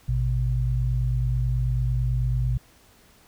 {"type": "tone pair together", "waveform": "sine", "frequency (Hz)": [55.55, 124.7], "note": ["A1", "B2"], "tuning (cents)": [17, 17], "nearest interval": "octave + major second", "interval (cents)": 1400, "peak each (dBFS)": [-24, -23], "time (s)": [0.08, 2.58], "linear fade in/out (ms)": 10, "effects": ["pink hiss -56 dBFS RMS until 3.27 s"]}